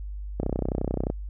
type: click train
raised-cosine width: 2 ms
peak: -13 dBFS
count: 23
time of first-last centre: 0.4-1.101 s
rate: 31.4 Hz
effects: added 50 Hz sine -32 dBFS peak until 1.29 s